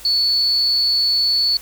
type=tone with amplitude modulation; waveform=sine; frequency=4435 Hz; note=C#8; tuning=in tune; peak=-12 dBFS; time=0.05-1.57 s; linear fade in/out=2 ms; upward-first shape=sine; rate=261 Hz; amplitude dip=45%; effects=added 50 Hz sine -45 dBFS peak until 1.61 s + white hiss -40 dBFS RMS until 1.61 s